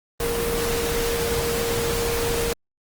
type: tone in noise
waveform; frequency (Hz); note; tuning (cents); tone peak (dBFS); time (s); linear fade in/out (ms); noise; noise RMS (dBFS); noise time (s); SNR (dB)
sine; 467.2; A#4; +4; -24; 0.2-2.53; 2; pink; -26; 0.2-2.53; -1
effects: Opus 24 kbps